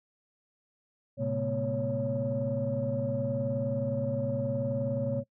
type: tone cluster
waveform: sine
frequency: 114.6 / 133.8 / 210.9 / 242.2 / 556 Hz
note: A#2 / C3 / G#3 / B3 / C#5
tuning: -29 / +39 / +27 / -34 / +5 cents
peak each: -34 / -34 / -38 / -35 / -30 dBFS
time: 1.17-5.24 s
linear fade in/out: 50 ms
effects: noise-tail reverb RT60 0.1 s tail -21 dB re dry + tanh soft clip ceiling -20 dBFS